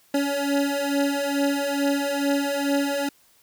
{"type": "beating tone pair", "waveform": "25% pulse", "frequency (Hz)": [280.2, 282.5], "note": ["C#4", "C#4"], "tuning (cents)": [19, 33], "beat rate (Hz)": 2.3, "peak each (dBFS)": [-22, -20], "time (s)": [0.14, 3.09], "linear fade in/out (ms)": 5, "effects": ["white hiss -59 dBFS RMS until 3.42 s"]}